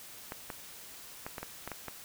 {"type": "clicks", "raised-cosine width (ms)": 0.5, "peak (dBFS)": -23, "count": 8, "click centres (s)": [0.321, 0.502, 1.265, 1.382, 1.43, 1.676, 1.717, 1.883], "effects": ["white hiss -49 dBFS RMS until 2.04 s"]}